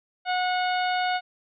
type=harmonic tone; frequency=730 Hz; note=F#5; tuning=24 cents flat; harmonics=1 / 2 / 3 / 4 / 5 / 6; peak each=-24 / -30 / -34 / -36 / -38 / -40 dBFS; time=0.25-1.21 s; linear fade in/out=50 ms; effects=none